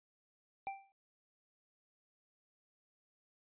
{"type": "tone with exponential decay", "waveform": "square", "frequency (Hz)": 784, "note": "G5", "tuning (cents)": 0, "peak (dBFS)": -36, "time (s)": [0.67, 0.92], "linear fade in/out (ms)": 0, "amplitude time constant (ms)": 54, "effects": ["resampled to 8000 Hz"]}